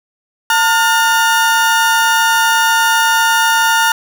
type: tone pair together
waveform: 35% pulse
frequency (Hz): 902 / 1424.8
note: A5 / F6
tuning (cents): +43 / +34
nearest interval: minor sixth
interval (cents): 791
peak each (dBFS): -11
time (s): 0.5-3.92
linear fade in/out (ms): 2
effects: none